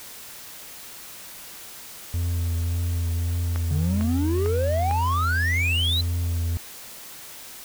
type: tone with vibrato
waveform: triangle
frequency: 85.3 Hz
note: F2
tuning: 40 cents flat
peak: -20 dBFS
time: 2.14-6.57 s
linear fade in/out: 0 ms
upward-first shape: triangle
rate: 1.8 Hz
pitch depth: 27 cents each way
type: click train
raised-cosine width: 0.5 ms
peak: -18 dBFS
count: 4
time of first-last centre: 3.56-4.911 s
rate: 2.22 Hz
type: exponential sweep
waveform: triangle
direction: up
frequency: 137.8 to 4076 Hz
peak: -21 dBFS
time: 3.71-6.01 s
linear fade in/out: 2 ms
effects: white hiss -41 dBFS RMS until 7.64 s